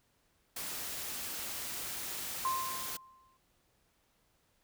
white noise, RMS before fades -40 dBFS, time 0.56-2.97 s, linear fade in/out 5 ms
sine tone with exponential decay, 1048 Hz, C6, 2 cents sharp, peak -28 dBFS, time 2.45-3.37 s, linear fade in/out 1 ms, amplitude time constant 200 ms
effects pink hiss -73 dBFS RMS until 4.63 s

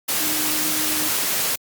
sine tone in noise, 307.8 Hz, D#4, 19 cents flat, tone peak -30 dBFS, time 0.2-1.09 s, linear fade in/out 10 ms, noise white, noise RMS -22 dBFS, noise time 0.08-1.56 s, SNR -11 dB, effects high-pass 100 Hz 12 dB/octave + Opus 48 kbps

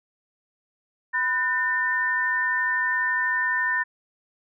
sine tone cluster, 997 / 1483 / 1803 Hz, B5 / F#6 / A6, +16 / +4 / +42 cents, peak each -29 / -31 / -22 dBFS, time 1.13-3.84 s, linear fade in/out 20 ms, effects none

